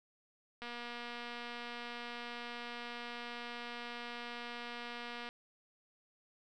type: click train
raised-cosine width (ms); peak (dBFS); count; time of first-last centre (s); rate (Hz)
0.3; -29; 1117; 0.62-5.289; 239
effects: none